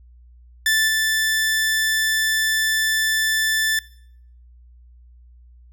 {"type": "tone with level steps", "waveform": "sawtooth", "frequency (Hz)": 1760, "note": "A6", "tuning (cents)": 0, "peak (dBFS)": [-12, -14], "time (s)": [0.66, 3.79], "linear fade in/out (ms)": 2, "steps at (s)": 0.87, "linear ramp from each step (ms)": 20, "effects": ["noise-tail reverb RT60 0.7 s tail -23 dB re dry", "added 60 Hz sine -45 dBFS peak until 5.72 s"]}